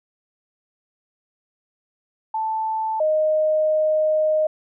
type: tone pair in turn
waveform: sine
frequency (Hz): 880 / 619.9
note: A5 / D#5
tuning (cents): 0 / -7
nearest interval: tritone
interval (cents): 607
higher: first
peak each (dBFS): -21 / -16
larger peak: second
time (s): 2.34-3 / 3-4.47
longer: second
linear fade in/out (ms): 5
effects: none